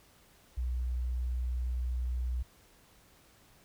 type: tone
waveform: sine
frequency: 61.74 Hz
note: B1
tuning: in tune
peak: -30 dBFS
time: 0.57-2.43 s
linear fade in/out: 10 ms
effects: pink hiss -62 dBFS RMS until 3.64 s